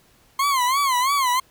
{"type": "tone with vibrato", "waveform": "40% pulse", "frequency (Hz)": 1059, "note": "C6", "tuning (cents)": 21, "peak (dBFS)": -17, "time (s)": [0.39, 1.4], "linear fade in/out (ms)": 5, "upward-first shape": "sine", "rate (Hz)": 3, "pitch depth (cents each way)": 140, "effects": ["pink hiss -57 dBFS RMS until 1.5 s"]}